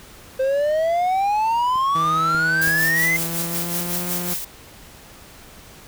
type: exponential sweep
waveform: triangle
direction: up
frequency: 519 to 2093 Hz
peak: -15 dBFS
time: 0.39-3.17 s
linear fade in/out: 10 ms
type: clicks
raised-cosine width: 3 ms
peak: -29 / -22 / -20 dBFS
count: 3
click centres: 1.757 / 2.348 / 2.676 s
type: tone with pitch glide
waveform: sawtooth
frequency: 161.8 to 176.44 Hz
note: E3 to F3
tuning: -32 to +18 cents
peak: -23 dBFS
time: 1.95-4.34 s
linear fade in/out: 5 ms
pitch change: +150 cents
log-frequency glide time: 2.87-4.01 s
type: noise with tremolo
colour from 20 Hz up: blue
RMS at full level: -24 dBFS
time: 2.61-4.45 s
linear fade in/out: 10 ms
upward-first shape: sine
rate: 5.4 Hz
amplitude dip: 55%
effects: pink hiss -44 dBFS RMS until 5.87 s